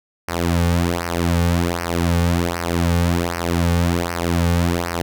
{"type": "tone with flanger", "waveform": "sawtooth", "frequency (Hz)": 85.9, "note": "F2", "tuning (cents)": -28, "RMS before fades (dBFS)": -19, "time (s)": [0.28, 5.02], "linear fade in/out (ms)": 5, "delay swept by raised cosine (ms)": [0.27, 3.07], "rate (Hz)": 1.3, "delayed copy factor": -0.8, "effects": []}